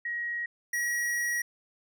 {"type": "tone pair in turn", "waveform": ["sine", "square"], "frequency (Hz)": [1896, 1909.2], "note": ["A#6", "A#6"], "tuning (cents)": [29, 41], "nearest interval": "unison", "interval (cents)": 12, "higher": "second", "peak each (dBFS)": [-30, -28], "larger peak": "second", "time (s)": [[0.05, 0.46], [0.73, 1.42]], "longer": "second", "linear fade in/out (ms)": 5, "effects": []}